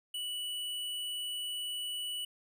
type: tone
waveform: square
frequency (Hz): 2954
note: F#7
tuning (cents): -3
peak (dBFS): -36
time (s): 0.14-2.25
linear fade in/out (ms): 5
effects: 13-bit